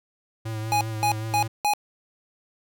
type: tone with vibrato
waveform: square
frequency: 110 Hz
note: A2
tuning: in tune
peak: -29 dBFS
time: 0.45-1.48 s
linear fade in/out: 10 ms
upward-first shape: triangle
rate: 5.2 Hz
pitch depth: 37 cents each way
type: tone bursts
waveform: square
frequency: 830.6 Hz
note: G#5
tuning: in tune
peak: -20 dBFS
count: 4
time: 0.72-1.736 s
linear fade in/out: 0 ms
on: 89 ms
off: 220 ms
effects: none